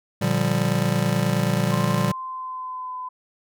square chord, G minor seventh, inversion first, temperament just, 117.6 / 147 / 176.4 / 196 Hz, Bb2 / D3 / F3 / G3, +16 / +2 / +18 / 0 cents, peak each -26 dBFS, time 0.21-2.12 s, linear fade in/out 10 ms
sine tone with pitch glide, 1046.5 to 1012 Hz, C6 to B5, 0 to +42 cents, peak -29 dBFS, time 1.71-3.09 s, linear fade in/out 10 ms, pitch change -58 cents, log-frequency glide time 1.94-2.95 s
effects none

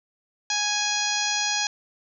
harmonic tone, 830.6 Hz, G#5, in tune, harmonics 1 / 2 / 3 / 4 / 5 / 6 / 7 / 8, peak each -31 / -31 / -31 / -31 / -31 / -31 / -31 / -31 dBFS, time 0.5-1.67 s, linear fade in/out 2 ms, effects none

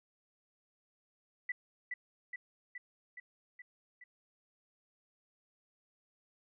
sine tone with echo, 1975.5 Hz, B6, in tune, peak -33 dBFS, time 1.49-1.52 s, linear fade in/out 5 ms, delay 420 ms, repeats 6, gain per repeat -3 dB, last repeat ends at 4.04 s, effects none

